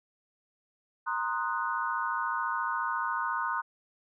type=chord; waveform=sine; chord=C half-diminished seventh; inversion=third; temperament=equal; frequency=932.3 / 1046.5 / 1244.5 / 1480 Hz; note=Bb5 / C6 / Eb6 / Gb6; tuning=0 / 0 / 0 / 0 cents; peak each=-34 dBFS; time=1.06-3.62 s; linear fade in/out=20 ms; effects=none